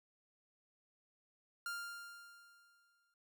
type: tone with exponential decay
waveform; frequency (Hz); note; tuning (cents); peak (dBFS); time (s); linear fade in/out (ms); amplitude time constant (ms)
45% pulse; 1398; F6; +1; -39; 1.66-3.14; 2; 320
effects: none